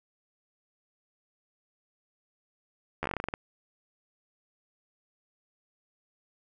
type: slowing click train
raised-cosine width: 0.5 ms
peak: -16 dBFS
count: 12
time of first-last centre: 3.03-3.339 s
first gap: 12 ms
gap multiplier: 1.16
effects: none